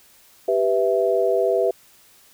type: chord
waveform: sine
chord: E minor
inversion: first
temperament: equal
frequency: 392 / 493.9 / 659.3 Hz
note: G4 / B4 / E5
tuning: 0 / 0 / 0 cents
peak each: -21 dBFS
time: 0.48-1.71 s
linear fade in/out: 5 ms
effects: white hiss -53 dBFS RMS until 2.33 s